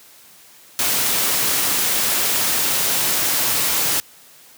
white noise, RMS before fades -19 dBFS, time 0.79-4 s, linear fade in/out 0 ms, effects white hiss -47 dBFS RMS until 4.57 s + high-pass 100 Hz 12 dB/octave

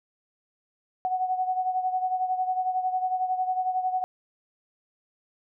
sine beating tone pair, 740 / 751 Hz, F#5 / F#5, 0 / +26 cents, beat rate 11 Hz, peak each -25 / -31 dBFS, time 1.05-4.04 s, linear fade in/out 0 ms, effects none

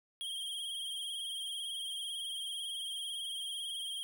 square tone with vibrato, 3218 Hz, G7, 45 cents sharp, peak -38 dBFS, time 0.21-4.03 s, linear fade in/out 0 ms, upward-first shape sine, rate 18 Hz, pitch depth 49 cents each way, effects none

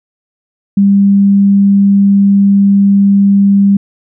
sine tone, 198.9 Hz, G3, 25 cents sharp, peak -4 dBFS, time 0.77-3.77 s, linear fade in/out 5 ms, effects none

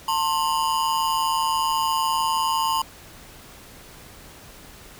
square ring-modulated tone, 979 Hz, B5, 15 cents flat, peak -18 dBFS, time 0.08-2.82 s, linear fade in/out 5 ms, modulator 79.6 Hz, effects pink hiss -45 dBFS RMS until 4.99 s

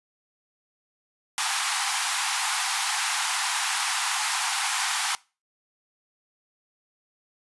pink high-pass noise, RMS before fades -26 dBFS, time 1.38-5.15 s, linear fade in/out 0 ms, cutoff 760 Hz, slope 96 dB/octave, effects noise-tail reverb RT60 0.3 s tail -22 dB re dry + resampled to 24000 Hz

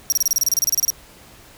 sawtooth tone bursts, 5670 Hz, F8, 25 cents sharp, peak -12 dBFS, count 16, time 0.1-0.902 s, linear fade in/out 0 ms, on 22 ms, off 30 ms, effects pink hiss -46 dBFS RMS until 1.57 s

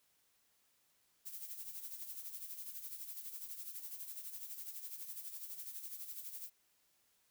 violet noise with tremolo, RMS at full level -45 dBFS, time 1.25-6.5 s, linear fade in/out 20 ms, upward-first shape sine, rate 12 Hz, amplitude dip 60%, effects white hiss -75 dBFS RMS until 7.3 s

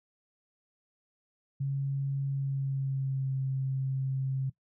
sine tone with pitch glide, 137.8 to 133.49 Hz, C#3 to C3, -10 to +35 cents, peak -28 dBFS, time 1.6-4.5 s, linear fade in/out 10 ms, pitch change -55 cents, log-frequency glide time 2.28-3.35 s, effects noise-tail reverb RT60 0.1 s tail -18 dB re dry

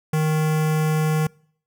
square tone with notch filter, 155.56 Hz, D#3, in tune, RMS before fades -20 dBFS, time 0.13-1.27 s, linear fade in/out 5 ms, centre 4000 Hz, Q 1.7, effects noise-tail reverb RT60 0.6 s tail -26 dB re dry

